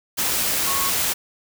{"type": "tone in noise", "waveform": "sine", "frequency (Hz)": 1100, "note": "C#6", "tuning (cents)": -14, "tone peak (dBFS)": -26, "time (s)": [0.66, 0.91], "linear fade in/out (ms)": 20, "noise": "white", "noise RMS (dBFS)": -22, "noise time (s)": [0.17, 1.14], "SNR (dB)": -7, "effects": []}